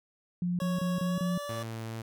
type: tone bursts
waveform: sine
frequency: 176.7 Hz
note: F3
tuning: 21 cents sharp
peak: -27 dBFS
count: 5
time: 0.42-1.378 s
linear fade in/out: 2 ms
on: 170 ms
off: 27 ms
type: tone with pitch glide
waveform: 25% pulse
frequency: 554.4 to 578.6 Hz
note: C#5 to D5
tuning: 0 to -26 cents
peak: -32 dBFS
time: 0.6-1.63 s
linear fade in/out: 2 ms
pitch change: +74 cents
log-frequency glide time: 1.03-1.36 s
type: tone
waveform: sawtooth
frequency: 112.9 Hz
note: A2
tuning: 45 cents sharp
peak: -32 dBFS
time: 1.49-2.02 s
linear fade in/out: 5 ms
effects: none